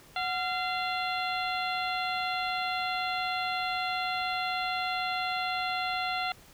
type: harmonic tone with a mistuned harmonic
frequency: 689 Hz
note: F5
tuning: 24 cents flat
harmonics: 1 / 2 / 3 / 4 / 5 / 6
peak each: -32 / -35 / -37 / -38 / -39 / -40 dBFS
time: 0.16-6.32 s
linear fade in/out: 2 ms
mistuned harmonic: 1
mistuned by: +120 cents
effects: pink hiss -55 dBFS RMS until 6.53 s